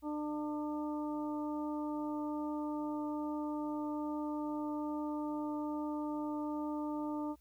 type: harmonic tone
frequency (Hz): 299.6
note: D4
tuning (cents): +35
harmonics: 1 / 2 / 3 / 4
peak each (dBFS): -36 / -45 / -44 / -49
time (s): 0.02-7.36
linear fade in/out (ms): 50
effects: added 60 Hz sine -64 dBFS peak until 7.4 s + white hiss -75 dBFS RMS until 7.4 s